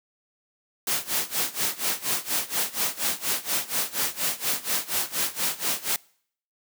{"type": "noise with tremolo", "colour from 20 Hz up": "white", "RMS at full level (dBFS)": -24, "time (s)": [0.87, 5.96], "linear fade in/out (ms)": 2, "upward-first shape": "sine", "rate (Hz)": 4.2, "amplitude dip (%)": 90, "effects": ["noise-tail reverb RT60 0.6 s tail -25 dB re dry", "high-pass 150 Hz 12 dB/octave"]}